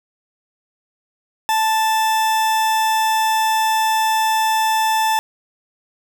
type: tone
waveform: 40% pulse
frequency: 880 Hz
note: A5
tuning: in tune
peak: -14 dBFS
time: 1.49-5.19 s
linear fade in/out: 0 ms
effects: none